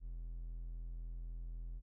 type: tone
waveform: triangle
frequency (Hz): 41.9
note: E1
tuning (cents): +29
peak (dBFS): -40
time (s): 0-1.82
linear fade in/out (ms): 50
effects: none